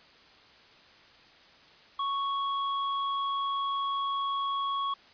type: tone with hard clipping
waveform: triangle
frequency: 1108.7 Hz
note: C#6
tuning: in tune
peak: -30 dBFS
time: 1.99-4.94 s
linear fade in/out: 5 ms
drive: 17 dB
effects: white hiss -56 dBFS RMS until 5.13 s + resampled to 11025 Hz